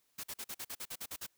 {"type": "noise bursts", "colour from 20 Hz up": "white", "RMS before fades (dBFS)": -42, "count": 11, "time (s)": [0.18, 1.267], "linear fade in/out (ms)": 10, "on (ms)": 57, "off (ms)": 46, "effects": ["white hiss -75 dBFS RMS until 1.37 s"]}